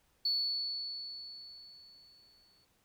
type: tone with exponential decay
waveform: sine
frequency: 4435 Hz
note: C#8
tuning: in tune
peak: -27 dBFS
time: 0.25-2.65 s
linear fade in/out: 5 ms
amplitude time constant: 520 ms
effects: tanh soft clip ceiling -23 dBFS + pink hiss -72 dBFS RMS until 2.84 s